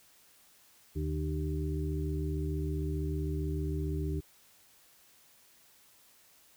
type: harmonic tone with a mistuned harmonic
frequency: 75.4 Hz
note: D2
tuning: 46 cents sharp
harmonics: 1 / 2 / 4 / 5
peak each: -33 / -36 / -39 / -40 dBFS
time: 0.95-4.21 s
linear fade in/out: 20 ms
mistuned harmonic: 5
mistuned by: +51 cents
effects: white hiss -62 dBFS RMS until 6.56 s